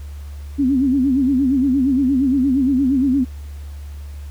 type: tone with vibrato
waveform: sine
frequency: 266.5 Hz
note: C4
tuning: 32 cents sharp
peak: -13 dBFS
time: 0.58-3.25 s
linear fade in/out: 20 ms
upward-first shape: sine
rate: 8.6 Hz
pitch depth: 120 cents each way
effects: added 72 Hz sine -29 dBFS peak until 4.3 s + pink hiss -49 dBFS RMS until 4.3 s